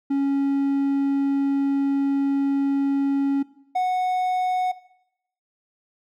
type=tone pair in turn; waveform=triangle; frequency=277.2 / 735.8 Hz; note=C#4 / F#5; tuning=0 / -10 cents; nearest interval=octave + perfect fourth; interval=1690 cents; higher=second; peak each=-17 dBFS; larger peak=neither; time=0.1-3.43 / 3.75-4.72 s; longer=first; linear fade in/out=10 ms; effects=noise-tail reverb RT60 0.8 s tail -19 dB re dry